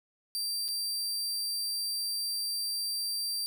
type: tone with dropouts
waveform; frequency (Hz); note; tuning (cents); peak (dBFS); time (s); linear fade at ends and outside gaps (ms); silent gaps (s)
sawtooth; 4699; D8; 0; -28; 0.35-3.46; 0; 0.681-0.686
effects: none